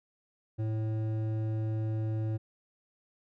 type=tone with hard clipping; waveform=sine; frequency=109.7 Hz; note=A2; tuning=5 cents flat; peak=-31 dBFS; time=0.58-2.38 s; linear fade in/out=20 ms; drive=10 dB; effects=none